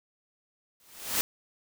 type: noise with exponential growth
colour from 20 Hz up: white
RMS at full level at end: -24 dBFS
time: 0.8-1.21 s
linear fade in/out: 0 ms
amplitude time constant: 88 ms
effects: none